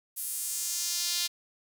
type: tone with high-pass filter sweep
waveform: sawtooth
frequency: 349.2 Hz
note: F4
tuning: in tune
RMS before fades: -32 dBFS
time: 0.16-1.28 s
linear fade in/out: 20 ms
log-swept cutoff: 11000 to 4000 Hz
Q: 1.7
effects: none